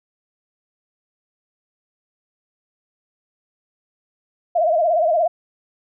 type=tone with vibrato; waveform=sine; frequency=659.3 Hz; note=E5; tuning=in tune; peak=-14 dBFS; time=4.55-5.28 s; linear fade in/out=10 ms; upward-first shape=sine; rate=17 Hz; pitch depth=120 cents each way; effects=none